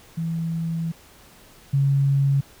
sine tone pair in turn, 164.81 / 138.59 Hz, E3 / C#3, 0 / 0 cents, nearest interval minor third, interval 300 cents, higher first, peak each -23 / -16 dBFS, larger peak second, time 0.17-0.92 / 1.73-2.41 s, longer first, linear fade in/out 10 ms, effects pink hiss -50 dBFS RMS until 2.6 s

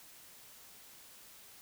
silence, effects white hiss -56 dBFS RMS until 1.61 s

